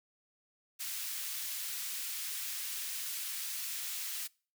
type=high-pass noise; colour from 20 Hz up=white; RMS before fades=-39 dBFS; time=0.79-4.28 s; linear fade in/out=20 ms; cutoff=1900 Hz; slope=12 dB/octave; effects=noise-tail reverb RT60 0.4 s tail -25 dB re dry